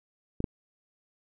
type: clicks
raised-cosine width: 3 ms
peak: -18 / -15 dBFS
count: 2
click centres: 0.404 / 0.442 s
effects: none